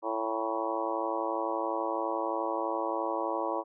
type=harmonic tone with a mistuned harmonic; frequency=111.7 Hz; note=A2; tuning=27 cents sharp; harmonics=3 / 4 / 5 / 6 / 7 / 8 / 9 / 10; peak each=-36 / -39 / -35 / -39 / -38 / -40 / -35 / -39 dBFS; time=0.02-3.64 s; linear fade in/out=50 ms; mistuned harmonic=9; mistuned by=-50 cents; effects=none